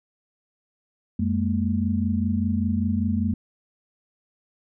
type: tone cluster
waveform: sine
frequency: 89.4 / 205.7 / 230.8 Hz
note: F2 / G#3 / A#3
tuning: +41 / -16 / -17 cents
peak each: -25 dBFS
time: 1.19-3.34 s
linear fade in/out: 5 ms
effects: none